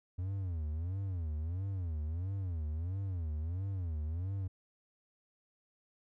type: tone with vibrato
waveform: triangle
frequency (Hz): 86.4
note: F2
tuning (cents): -18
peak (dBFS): -32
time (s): 0.18-4.48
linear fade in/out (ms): 10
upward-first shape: sine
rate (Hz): 1.5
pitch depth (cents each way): 230
effects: none